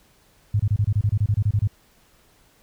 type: tone bursts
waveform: sine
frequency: 103.5 Hz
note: G#2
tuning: 5 cents flat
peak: -16 dBFS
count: 14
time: 0.54-1.675 s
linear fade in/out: 5 ms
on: 56 ms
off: 27 ms
effects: pink hiss -58 dBFS RMS until 2.62 s